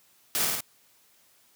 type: noise with echo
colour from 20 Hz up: white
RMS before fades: -27 dBFS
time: 0.35-0.45 s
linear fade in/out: 0 ms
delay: 52 ms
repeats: 3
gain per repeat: -2 dB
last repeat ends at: 0.606 s
effects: white hiss -62 dBFS RMS until 1.55 s + high-pass 80 Hz 12 dB/octave